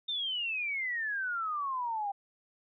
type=exponential sweep; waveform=sine; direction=down; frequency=3653 to 784 Hz; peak=-31 dBFS; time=0.08-2.12 s; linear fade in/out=10 ms; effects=none